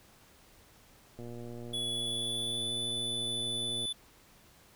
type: click train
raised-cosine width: 2 ms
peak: -32 dBFS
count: 318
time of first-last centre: 1.19-3.854 s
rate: 119 Hz
type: tone with pitch glide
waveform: square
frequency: 3400 to 3488 Hz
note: G#7 to A7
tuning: +40 to -16 cents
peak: -33 dBFS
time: 1.73-3.93 s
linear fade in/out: 10 ms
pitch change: +44 cents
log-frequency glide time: 1.83-2.72 s
effects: pink hiss -60 dBFS RMS until 4.75 s